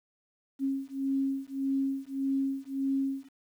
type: beating tone pair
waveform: sine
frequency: 270.5 / 272.2 Hz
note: C#4 / C#4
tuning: -42 / -31 cents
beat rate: 1.7 Hz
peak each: -31 dBFS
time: 0.59-3.29 s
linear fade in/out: 50 ms
effects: 10-bit